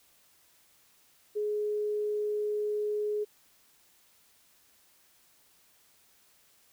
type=tone; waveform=sine; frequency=419.7 Hz; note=G#4; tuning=18 cents sharp; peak=-28 dBFS; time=1.35-3.25 s; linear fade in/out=20 ms; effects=white hiss -64 dBFS RMS until 6.72 s